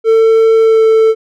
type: tone with pitch glide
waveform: triangle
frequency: 447.9 to 443.5 Hz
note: A4 to A4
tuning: +31 to +14 cents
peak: -3 dBFS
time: 0.04-1.15 s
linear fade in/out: 50 ms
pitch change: -17 cents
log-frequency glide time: 0.59-0.84 s
effects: none